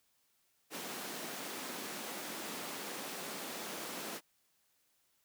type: high-pass noise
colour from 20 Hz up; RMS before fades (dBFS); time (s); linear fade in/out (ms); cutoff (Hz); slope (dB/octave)
pink; -43; 0.7-4.21; 50; 210; 24
effects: white hiss -75 dBFS RMS until 5.24 s